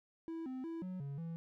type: tone with pitch steps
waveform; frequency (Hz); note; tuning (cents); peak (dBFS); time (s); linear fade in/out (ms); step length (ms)
triangle; 328.1 / 258.6 / 330.2 / 184.4 / 140 / 165.8; E4 / C4 / E4 / F#3 / C#3 / E3; -8 / -20 / +3 / -6 / +18 / +10; -38; 0.28-1.36; 0; 180
effects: none